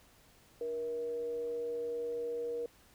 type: tone with frequency modulation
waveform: sine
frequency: 474.6 Hz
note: A#4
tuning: 31 cents sharp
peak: -34 dBFS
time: 0.61-2.66 s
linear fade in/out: 2 ms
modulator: 177 Hz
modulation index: 0.24
effects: pink hiss -63 dBFS RMS until 2.94 s